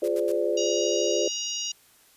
sine chord, D half-diminished seventh, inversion first, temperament equal with one note detuned, 349.2 / 415.3 / 514 / 587.3 Hz, F4 / Ab4 / C5 / D5, 0 / 0 / -31 / 0 cents, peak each -28 dBFS, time 0.02-1.28 s, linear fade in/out 5 ms
white noise bursts, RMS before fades -43 dBFS, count 3, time 0.04-0.318 s, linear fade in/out 0 ms, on 38 ms, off 82 ms
harmonic tone, 951 Hz, A#5, 34 cents sharp, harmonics 3 / 4 / 5 / 6 / 7, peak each -33 / -38 / -37 / -33 / -36 dBFS, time 0.57-1.72 s, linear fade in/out 5 ms
effects white hiss -58 dBFS RMS until 2.16 s + resampled to 32000 Hz

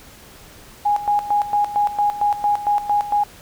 sine tone with tremolo, 825 Hz, G#5, 12 cents flat, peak -14 dBFS, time 0.85-3.24 s, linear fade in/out 10 ms, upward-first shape square, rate 4.4 Hz, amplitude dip 75%, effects pink hiss -44 dBFS RMS until 3.41 s

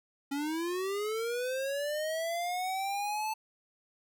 square linear sweep, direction up, 274.6 to 880 Hz, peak -32 dBFS, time 0.31-3.34 s, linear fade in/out 10 ms, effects none

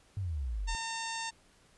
sine exponential sweep, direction down, 103.83 to 39.54 Hz, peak -32 dBFS, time 0.17-0.75 s, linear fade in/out 0 ms
harmonic tone, 908 Hz, A#5, 46 cents flat, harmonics 1 / 2 / 3 / 4 / 5 / 6 / 7 / 8 / 9, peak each -39 / -42 / -44 / -45 / -46 / -47 / -47 / -48 / -49 dBFS, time 0.67-1.31 s, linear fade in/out 20 ms
effects pink hiss -64 dBFS RMS until 1.77 s + resampled to 24000 Hz

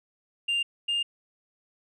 sine tone pair in turn, 2794 / 2813 Hz, F7 / F7, 0 / +12 cents, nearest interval unison, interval 12 cents, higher second, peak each -21 / -22 dBFS, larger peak first, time 0.48-0.63 / 0.88-1.03 s, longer neither, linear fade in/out 10 ms, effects tanh soft clip ceiling -23 dBFS

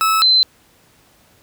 40% pulse / sine tone pair in turn, 1300 / 4070 Hz, E6 / C8, -24 / -49 cents, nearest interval octave + minor sixth, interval 1975 cents, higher second, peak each -12 / -9 dBFS, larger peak second, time 0.01-0.22 / 0.22-0.43 s, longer neither, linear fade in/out 0 ms, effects pink hiss -53 dBFS RMS until 1.42 s + high-pass 60 Hz 12 dB/octave

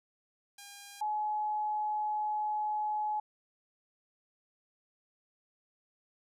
5% pulse / sine tone pair in turn, 807 / 847.9 Hz, G#5 / G#5, -50 / +36 cents, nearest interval minor second, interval 86 cents, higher second, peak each -36 / -30 dBFS, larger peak second, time 0.58-1.01 / 1.01-3.2 s, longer second, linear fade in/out 5 ms, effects none

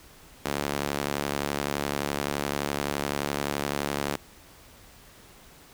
sawtooth tone with high-pass filter, 71.7 Hz, D2, 41 cents flat, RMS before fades -30 dBFS, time 0.45-4.16 s, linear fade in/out 5 ms, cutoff 260 Hz, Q 0.59, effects pink hiss -52 dBFS RMS until 5.73 s

